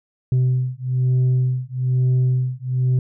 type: beating tone pair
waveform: sine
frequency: 127 / 128.1 Hz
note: B2 / C3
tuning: +49 / -36 cents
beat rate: 1.1 Hz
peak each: -17 dBFS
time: 0.32-2.99 s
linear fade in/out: 2 ms
effects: tanh soft clip ceiling -13 dBFS